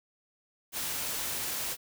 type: noise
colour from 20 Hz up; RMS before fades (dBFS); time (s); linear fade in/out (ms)
white; -34; 0.72-1.77; 50
effects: none